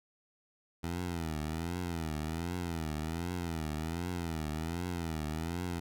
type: tone with vibrato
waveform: 15% pulse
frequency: 82.41 Hz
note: E2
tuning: in tune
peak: -28 dBFS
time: 0.83-5.8 s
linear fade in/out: 10 ms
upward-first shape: triangle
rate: 1.3 Hz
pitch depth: 160 cents each way
effects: none